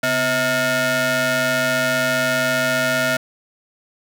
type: ring-modulated tone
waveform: sawtooth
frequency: 389 Hz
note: G4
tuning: 13 cents flat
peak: -10 dBFS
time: 0.03-3.17 s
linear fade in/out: 5 ms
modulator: 1030 Hz
effects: none